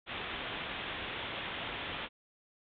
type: low-pass noise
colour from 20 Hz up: white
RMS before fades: -40 dBFS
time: 0.06-2.09 s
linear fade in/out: 50 ms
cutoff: 3600 Hz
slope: 96 dB/octave
effects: none